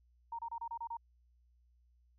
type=tone bursts; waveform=sine; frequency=928 Hz; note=A#5; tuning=8 cents flat; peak=-38 dBFS; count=7; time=0.32-0.97 s; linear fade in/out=5 ms; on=68 ms; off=29 ms; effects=added 60 Hz sine -66 dBFS peak until 2.18 s